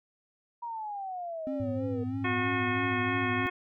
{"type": "exponential sweep", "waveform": "sine", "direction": "down", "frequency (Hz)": [960, 466.2], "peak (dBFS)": -34, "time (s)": [0.62, 2.04], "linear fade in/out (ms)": 10}
{"type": "tone with vibrato", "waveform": "triangle", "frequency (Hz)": 261.6, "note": "C4", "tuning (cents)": 0, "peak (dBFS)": -30, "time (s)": [1.47, 3.47], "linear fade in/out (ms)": 0, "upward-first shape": "sine", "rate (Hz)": 3.1, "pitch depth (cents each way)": 67}
{"type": "tone with tremolo", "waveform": "sine", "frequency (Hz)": 105.4, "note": "G#2", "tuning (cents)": 26, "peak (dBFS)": -32, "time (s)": [1.6, 3.46], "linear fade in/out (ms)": 0, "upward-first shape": "sine", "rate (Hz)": 13, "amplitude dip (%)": 55}
{"type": "harmonic tone", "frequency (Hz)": 362.4, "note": "F#4", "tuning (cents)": -36, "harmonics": [1, 2, 3, 4, 5, 6, 7, 9], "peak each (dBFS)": [-35, -38, -34, -39, -34, -37, -38, -45], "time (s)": [2.24, 3.5], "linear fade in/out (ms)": 10}
{"effects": []}